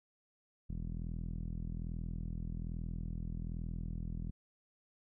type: tone with low-pass filter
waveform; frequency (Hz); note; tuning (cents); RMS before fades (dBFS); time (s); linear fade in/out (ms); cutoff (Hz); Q
sawtooth; 41.2; E1; 0; -40; 0.69-4.31; 10; 190; 2.1
effects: none